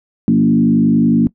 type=tone with frequency modulation; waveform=sine; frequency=230.8 Hz; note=A#3; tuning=17 cents flat; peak=-8 dBFS; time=0.28-1.27 s; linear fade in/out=0 ms; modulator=51 Hz; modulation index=1.2; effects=noise-tail reverb RT60 0.1 s tail -20 dB re dry